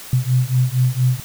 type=beating tone pair; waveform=sine; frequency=125 / 129.3 Hz; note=B2 / C3; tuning=+21 / -20 cents; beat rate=4.3 Hz; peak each=-17 dBFS; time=0.13-1.2 s; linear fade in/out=2 ms; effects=white hiss -36 dBFS RMS until 1.24 s